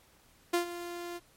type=tone with ADSR envelope; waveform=sawtooth; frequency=347.6 Hz; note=F4; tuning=8 cents flat; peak=-20 dBFS; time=0.53-1.2 s; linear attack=11 ms; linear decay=110 ms; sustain=-14 dB; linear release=36 ms; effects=pink hiss -63 dBFS RMS until 1.36 s + MP3 64 kbps